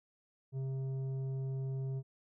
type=tone with tanh clipping; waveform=sine; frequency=133.5 Hz; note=C3; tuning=35 cents sharp; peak=-36 dBFS; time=0.52-2.03 s; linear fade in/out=50 ms; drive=8 dB; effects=none